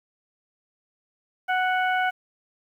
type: harmonic tone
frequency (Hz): 740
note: F#5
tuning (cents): 0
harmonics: 1 / 2 / 3 / 4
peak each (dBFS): -23 / -25 / -32 / -37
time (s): 1.48-2.11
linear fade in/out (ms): 20
effects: 9-bit